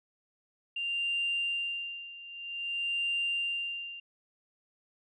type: tone with tremolo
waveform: sine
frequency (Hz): 2787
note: F7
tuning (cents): -4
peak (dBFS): -27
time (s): 0.76-4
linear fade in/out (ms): 5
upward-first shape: sine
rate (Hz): 0.52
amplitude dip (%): 85
effects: tanh soft clip ceiling -23 dBFS